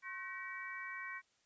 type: harmonic tone with a mistuned harmonic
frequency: 380.8 Hz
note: F#4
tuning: 50 cents sharp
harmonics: 3 / 4 / 5 / 6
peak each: -49 / -49 / -46 / -48 dBFS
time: 0.02-1.22 s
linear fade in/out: 50 ms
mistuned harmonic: 3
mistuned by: -99 cents
effects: white hiss -75 dBFS RMS until 1.45 s + resampled to 16000 Hz